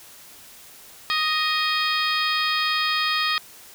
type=harmonic tone with a mistuned harmonic; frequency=622.3 Hz; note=D#5; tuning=in tune; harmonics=2 / 3 / 4 / 5 / 6 / 7 / 8; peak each=-25 / -27 / -28 / -29 / -30 / -30 / -31 dBFS; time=1.1-3.38 s; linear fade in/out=0 ms; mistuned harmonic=5; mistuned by=+64 cents; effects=white hiss -46 dBFS RMS until 3.74 s